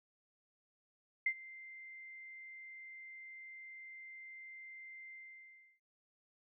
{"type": "tone with ADSR envelope", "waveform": "sine", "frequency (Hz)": 2087, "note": "C7", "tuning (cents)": -5, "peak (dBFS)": -28, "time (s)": [1.26, 5.8], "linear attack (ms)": 5, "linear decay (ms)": 67, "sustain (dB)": -21, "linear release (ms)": 670, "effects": []}